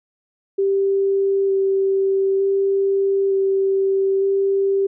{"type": "tone with vibrato", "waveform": "sine", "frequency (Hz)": 390.2, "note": "G4", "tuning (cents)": -8, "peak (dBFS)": -15, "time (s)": [0.58, 4.87], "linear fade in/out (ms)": 10, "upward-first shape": "square", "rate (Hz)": 0.55, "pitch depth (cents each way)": 9, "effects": []}